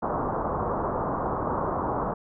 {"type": "low-pass noise", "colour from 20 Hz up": "white", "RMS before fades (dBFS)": -28, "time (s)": [0.02, 2.14], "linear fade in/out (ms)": 10, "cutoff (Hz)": 1200, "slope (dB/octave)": 48, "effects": []}